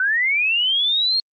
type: linear sweep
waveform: sine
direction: up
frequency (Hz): 1480 to 4292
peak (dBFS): -16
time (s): 0-1.2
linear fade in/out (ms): 2
effects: Opus 32 kbps